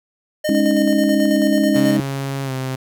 square tone with tremolo, 610 Hz, D#5, 34 cents flat, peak -19 dBFS, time 0.44-1.97 s, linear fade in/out 10 ms, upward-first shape square, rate 9.2 Hz, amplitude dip 40%
sine chord, Ab suspended fourth, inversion none, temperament equal, 207.7 / 277.2 / 311.1 Hz, Ab3 / Db4 / Eb4, 0 / 0 / 0 cents, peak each -18 dBFS, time 0.49-2 s, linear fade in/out 2 ms
sawtooth tone with pitch glide, 137 to 131.12 Hz, C#3 to C3, -20 to +4 cents, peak -18 dBFS, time 1.75-2.76 s, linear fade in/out 10 ms, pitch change -76 cents, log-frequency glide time 2.44-2.52 s
effects none

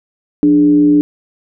sine tone with frequency modulation, 295.5 Hz, D4, 11 cents sharp, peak -6 dBFS, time 0.43-1.01 s, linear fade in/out 0 ms, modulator 122 Hz, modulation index 0.36, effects none

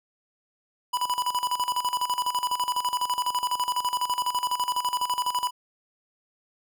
square tone with tremolo, 987.8 Hz, B5, in tune, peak -23 dBFS, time 0.93-5.51 s, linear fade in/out 10 ms, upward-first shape square, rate 12 Hz, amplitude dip 75%, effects none

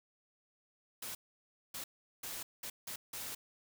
white noise bursts at uneven times, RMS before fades -43 dBFS, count 6, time 1.02-1.15 / 1.74-1.84 / 2.23-2.43 / 2.63-2.7 / 2.87-2.96 / 3.13-3.35 s, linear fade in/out 5 ms, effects none

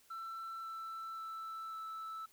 sine tone with pitch steps, 1338 / 1330.3 / 1322.6 / 1315 Hz, E6 / E6 / E6 / E6, +25 / +15 / +5 / -5 cents, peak -39 dBFS, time 0.1-2.26 s, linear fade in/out 10 ms, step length 540 ms, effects tanh soft clip ceiling -41 dBFS + white hiss -67 dBFS RMS until 2.32 s

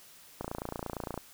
click train, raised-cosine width 1 ms, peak -21 dBFS, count 23, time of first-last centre 0.41-1.177 s, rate 28.7 Hz, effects white hiss -55 dBFS RMS until 1.33 s

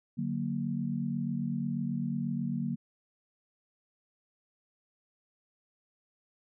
sine chord, D augmented, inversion none, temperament equal, 146.83 / 185 / 233.1 Hz, D3 / F#3 / A#3, 0 / 0 / 0 cents, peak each -35 / -35 / -33 dBFS, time 0.17-2.76 s, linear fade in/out 20 ms, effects none

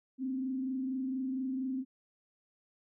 sine tone with frequency modulation, 261.6 Hz, C4, in tune, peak -32 dBFS, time 0.18-1.85 s, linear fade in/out 50 ms, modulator 24.3 Hz, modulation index 0.42, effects none

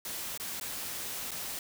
white noise with dropouts, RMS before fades -38 dBFS, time 0.05-1.59 s, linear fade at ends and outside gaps 2 ms, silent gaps 0.376-0.398 / 0.599-0.61 / 1.309-1.315 s, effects none

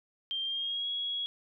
sine tone with pitch glide, 3173 to 3327 Hz, G7 to G#7, +20 to +2 cents, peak -31 dBFS, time 0.31-1.26 s, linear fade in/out 0 ms, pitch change +82 cents, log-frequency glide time 0.44-0.88 s, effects none

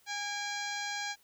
harmonic tone with a mistuned harmonic, 818 Hz, G#5, 26 cents flat, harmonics 1 / 2 / 3 / 4 / 5 / 6 / 7 / 8 / 9, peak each -40 / -39 / -42 / -45 / -43 / -47 / -47 / -46 / -51 dBFS, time 0.06-1.16 s, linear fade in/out 50 ms, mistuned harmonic 3, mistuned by -76 cents, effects white hiss -66 dBFS RMS until 1.23 s

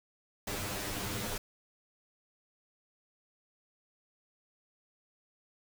pink noise with comb filter, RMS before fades -37 dBFS, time 0.47-1.38 s, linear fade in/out 5 ms, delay 9.9 ms, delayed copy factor +1, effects none

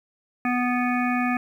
harmonic tone, 246.9 Hz, B3, in tune, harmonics 1 / 3 / 5 / 7 / 9 / 10, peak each -23 / -28 / -30 / -31 / -33 / -33 dBFS, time 0.45-1.37 s, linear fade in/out 2 ms, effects 9-bit

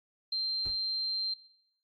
sine tone, 4151 Hz, C8, 15 cents flat, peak -29 dBFS, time 0.32-1.34 s, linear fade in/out 5 ms
brown noise with exponential decay, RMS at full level -39 dBFS, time 0.65-0.83 s, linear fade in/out 2 ms, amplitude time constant 38 ms
effects noise-tail reverb RT60 0.7 s tail -18 dB re dry + AAC 48 kbps

